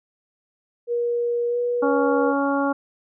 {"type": "tone with pitch glide", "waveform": "sine", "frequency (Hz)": [476.4, 484.2], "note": ["A#4", "B4"], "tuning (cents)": [38, -34], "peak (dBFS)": -20, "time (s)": [0.87, 2.34], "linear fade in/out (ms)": 50, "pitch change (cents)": 28, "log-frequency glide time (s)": [1.48, 1.58]}
{"type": "harmonic tone", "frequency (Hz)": 279.2, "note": "C#4", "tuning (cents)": 13, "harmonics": [1, 2, 3, 4, 5], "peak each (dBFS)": [-22, -25, -27, -28, -29], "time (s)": [1.82, 2.73], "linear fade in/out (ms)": 10}
{"effects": []}